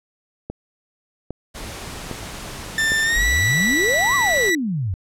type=click train; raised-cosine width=2 ms; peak=-15 dBFS; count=4; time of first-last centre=0.5-2.919 s; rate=1.24 Hz
type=noise; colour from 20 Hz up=pink; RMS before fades=-33 dBFS; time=1.54-4.51 s; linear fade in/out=20 ms
type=tone with pitch glide; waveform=40% pulse; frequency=1784 to 1956.7 Hz; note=A6 to B6; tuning=+23 to -17 cents; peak=-16 dBFS; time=2.78-4.55 s; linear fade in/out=2 ms; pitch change=+160 cents; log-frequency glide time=3.03-3.25 s
type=exponential two-way sweep; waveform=sine; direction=up then down; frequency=38.15 to 1174.7 to 86.2 Hz; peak=-20 dBFS; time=3.16-4.94 s; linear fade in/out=0 ms; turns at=4.15 s
effects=low-pass 11000 Hz 12 dB/octave

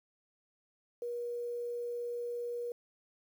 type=tone with quantisation; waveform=sine; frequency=479.1 Hz; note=A#4; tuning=47 cents sharp; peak=-35 dBFS; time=1.02-2.72 s; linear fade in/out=2 ms; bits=10; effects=none

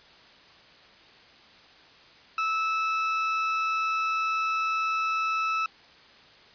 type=tone; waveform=30% pulse; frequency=1309 Hz; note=E6; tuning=13 cents flat; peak=-22 dBFS; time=2.38-5.66 s; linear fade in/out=2 ms; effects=white hiss -53 dBFS RMS until 6.54 s + resampled to 11025 Hz

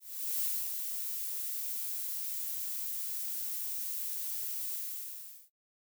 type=noise with ADSR envelope; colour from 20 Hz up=violet; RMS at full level=-32 dBFS; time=0-5.5 s; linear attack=420 ms; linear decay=270 ms; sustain=-5 dB; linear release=780 ms; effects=noise-tail reverb RT60 0.1 s tail -19 dB re dry

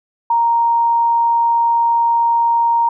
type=tone; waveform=sine; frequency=932.3 Hz; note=A#5; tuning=in tune; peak=-11 dBFS; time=0.3-2.89 s; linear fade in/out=5 ms; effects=none

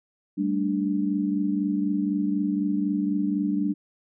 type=chord; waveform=sine; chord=G suspended second; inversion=none; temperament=equal; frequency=196 / 220 / 293.7 Hz; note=G3 / A3 / D4; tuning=0 / 0 / 0 cents; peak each=-26 / -30 / -25 dBFS; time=0.37-3.74 s; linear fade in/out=20 ms; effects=none

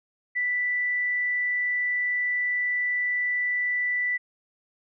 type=tone; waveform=sine; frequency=1975.5 Hz; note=B6; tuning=in tune; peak=-23 dBFS; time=0.35-4.18 s; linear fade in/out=20 ms; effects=none

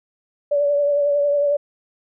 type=tone with vibrato; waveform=sine; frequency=576 Hz; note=D5; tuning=34 cents flat; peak=-15 dBFS; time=0.51-1.57 s; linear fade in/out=10 ms; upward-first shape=triangle; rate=11 Hz; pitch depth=32 cents each way; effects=none

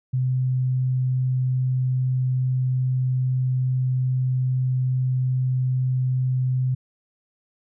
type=tone; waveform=sine; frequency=128.4 Hz; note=C3; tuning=32 cents flat; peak=-19 dBFS; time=0.13-6.75 s; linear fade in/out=10 ms; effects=none

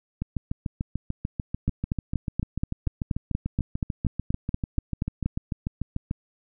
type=two click trains; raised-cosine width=5 ms; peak=-15 / -12 dBFS; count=41 / 16; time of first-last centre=0.22-6.111 / 1.68-5.26 s; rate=6.79 / 4.19 Hz; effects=none

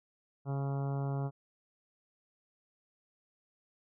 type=harmonic tone; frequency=138.59 Hz; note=C#3; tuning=in tune; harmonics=1 / 2 / 3 / 4 / 5 / 6 / 7 / 8 / 9 / 10; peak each=-32 / -44 / -44 / -48 / -46 / -49 / -53 / -54 / -56 / -57 dBFS; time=0.45-1.31 s; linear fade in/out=50 ms; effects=none

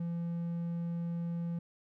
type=tone; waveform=triangle; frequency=170 Hz; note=F3; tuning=46 cents flat; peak=-31 dBFS; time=0-1.59 s; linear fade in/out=5 ms; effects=none

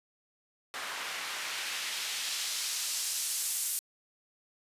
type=noise with band-pass filter sweep; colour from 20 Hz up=white; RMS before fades=-35 dBFS; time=0.74-3.79 s; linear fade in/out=0 ms; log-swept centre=1300 to 10000 Hz; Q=0.87; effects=resampled to 32000 Hz

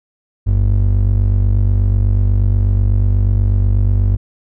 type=ring-modulated tone; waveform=triangle; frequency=73.42 Hz; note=D2; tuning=in tune; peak=-5 dBFS; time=0.46-4.17 s; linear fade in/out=20 ms; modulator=24.1 Hz; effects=none

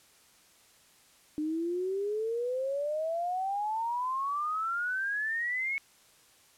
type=exponential sweep; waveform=sine; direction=up; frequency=300 to 2217 Hz; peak=-29 dBFS; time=1.38-5.78 s; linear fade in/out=0 ms; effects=white hiss -61 dBFS RMS until 6.57 s + low-pass 11000 Hz 12 dB/octave

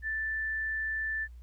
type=tone; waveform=sine; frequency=1763 Hz; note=A6; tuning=3 cents sharp; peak=-30 dBFS; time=0.02-1.28 s; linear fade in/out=50 ms; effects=added 60 Hz sine -45 dBFS peak until 1.42 s + pink hiss -72 dBFS RMS until 1.42 s

